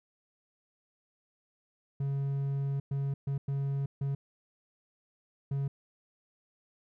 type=tone bursts at uneven times; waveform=triangle; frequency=138.59 Hz; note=C#3; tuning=in tune; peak=-27 dBFS; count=6; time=2-2.8 / 2.91-3.14 / 3.27-3.38 / 3.48-3.86 / 4.01-4.15 / 5.51-5.68 s; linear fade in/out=5 ms; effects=none